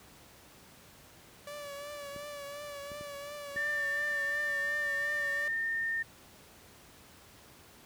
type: tone with vibrato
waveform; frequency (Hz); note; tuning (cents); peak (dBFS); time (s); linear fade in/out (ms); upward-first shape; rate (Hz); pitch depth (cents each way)
sawtooth; 576; D5; -34; -37; 1.47-5.48; 2; triangle; 2.8; 44
type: clicks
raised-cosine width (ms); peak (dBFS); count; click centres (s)
3; -34; 4; 2.162 / 2.917 / 3.01 / 3.56
type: tone with pitch glide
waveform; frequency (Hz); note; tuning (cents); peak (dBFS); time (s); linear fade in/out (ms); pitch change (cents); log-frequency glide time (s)
sine; 1791 to 1818.1; A6 to A#6; +30 to -44; -30; 3.56-6.03; 10; +26; 4.2-5.75
effects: pink hiss -56 dBFS RMS until 7.85 s + high-pass 60 Hz 12 dB/octave